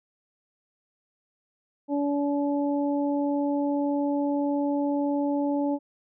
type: harmonic tone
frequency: 286.1 Hz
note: D4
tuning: 45 cents flat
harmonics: 1 / 2 / 3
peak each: -24 / -30 / -34 dBFS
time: 1.88-5.79 s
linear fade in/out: 50 ms
effects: none